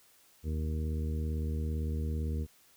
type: harmonic tone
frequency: 77.78 Hz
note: D#2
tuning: in tune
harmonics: 1 / 2 / 3 / 4 / 5 / 6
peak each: -31 / -40 / -41 / -48 / -48 / -47 dBFS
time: 0.43-2.47 s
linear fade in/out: 50 ms
effects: white hiss -63 dBFS RMS until 2.76 s